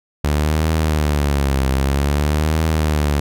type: tone with vibrato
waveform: sawtooth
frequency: 72.7 Hz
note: D2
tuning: 17 cents flat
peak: -11 dBFS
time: 0.24-3.2 s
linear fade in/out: 5 ms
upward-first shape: triangle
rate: 0.52 Hz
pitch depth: 170 cents each way
effects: none